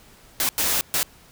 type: noise bursts at uneven times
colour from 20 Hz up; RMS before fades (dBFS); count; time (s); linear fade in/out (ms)
white; -22; 3; 0.4-0.49 / 0.58-0.81 / 0.94-1.03; 0
effects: pink hiss -51 dBFS RMS until 1.31 s